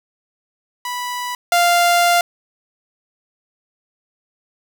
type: tone pair in turn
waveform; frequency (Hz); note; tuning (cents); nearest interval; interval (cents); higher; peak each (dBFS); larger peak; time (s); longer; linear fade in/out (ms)
sawtooth; 985 / 696.5; B5 / F5; -5 / -5; tritone; 600; first; -19 / -8; second; 0.85-1.35 / 1.52-2.21; second; 2
effects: none